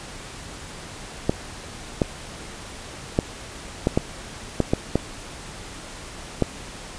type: clicks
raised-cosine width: 2 ms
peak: -4 dBFS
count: 9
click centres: 1.295 / 2.018 / 3.189 / 3.871 / 3.975 / 4.603 / 4.735 / 4.956 / 6.423 s
effects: pink hiss -38 dBFS RMS until 6.98 s + resampled to 22050 Hz